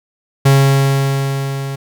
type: tone with level ramp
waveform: 45% pulse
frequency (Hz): 137.1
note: C#3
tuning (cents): -19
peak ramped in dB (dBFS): -6 to -21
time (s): 0.45-1.76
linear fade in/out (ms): 10
effects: none